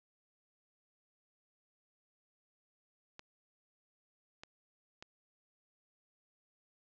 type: clicks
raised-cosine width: 0.2 ms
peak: -30 dBFS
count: 3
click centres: 3.194 / 4.435 / 5.025 s
effects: low-pass 6000 Hz 12 dB/octave